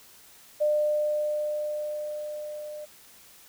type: tone with level ramp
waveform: sine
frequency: 600 Hz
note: D5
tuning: 37 cents sharp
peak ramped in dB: -20 to -36 dBFS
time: 0.6-2.86 s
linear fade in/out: 20 ms
effects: white hiss -53 dBFS RMS until 3.48 s